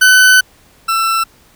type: tone pair in turn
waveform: 40% pulse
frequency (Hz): 1508 / 1336.8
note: F#6 / E6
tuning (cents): +32 / +24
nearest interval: major second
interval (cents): 208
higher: first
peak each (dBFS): -4 / -11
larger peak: first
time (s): 0.01-0.41 / 0.88-1.24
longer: first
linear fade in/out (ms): 10
effects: pink hiss -48 dBFS RMS until 1.55 s